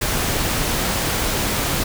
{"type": "noise", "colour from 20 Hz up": "pink", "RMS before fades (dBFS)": -21, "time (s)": [0.01, 1.84], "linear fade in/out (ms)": 10, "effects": []}